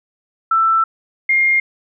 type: tone pair in turn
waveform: sine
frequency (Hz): 1330 / 2124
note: E6 / C7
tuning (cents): +15 / +25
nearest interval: minor sixth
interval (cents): 810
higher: second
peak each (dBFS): -11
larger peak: neither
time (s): 0.51-0.84 / 1.29-1.6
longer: first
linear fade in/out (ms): 5
effects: none